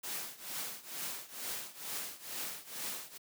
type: noise with tremolo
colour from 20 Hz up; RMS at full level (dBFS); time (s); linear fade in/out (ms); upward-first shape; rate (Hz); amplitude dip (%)
white; -38; 0.03-3.18; 10; triangle; 2.2; 90
effects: high-pass 150 Hz 12 dB/octave